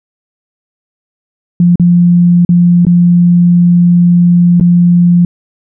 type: tone with dropouts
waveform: sine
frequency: 174.61 Hz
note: F3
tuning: in tune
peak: -3 dBFS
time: 1.6-5.25 s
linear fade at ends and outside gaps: 2 ms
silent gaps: 1.757-1.797 / 2.45-2.491 / 2.851-2.867 / 4.599-4.609 s
effects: none